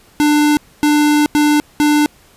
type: tone bursts at uneven times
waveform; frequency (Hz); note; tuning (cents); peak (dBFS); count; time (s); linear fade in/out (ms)
square; 297.3; D4; +21; -10; 4; 0.2-0.57 / 0.83-1.26 / 1.35-1.6 / 1.8-2.06; 0
effects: pink hiss -48 dBFS RMS until 2.36 s + resampled to 32000 Hz